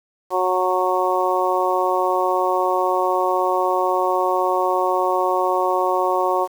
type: harmonic tone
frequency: 183.8 Hz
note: F#3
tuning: 11 cents flat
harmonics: 2 / 3 / 4 / 5 / 6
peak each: -23 / -23 / -23 / -23 / -23 dBFS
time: 0.3-6.48 s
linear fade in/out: 50 ms
effects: 7-bit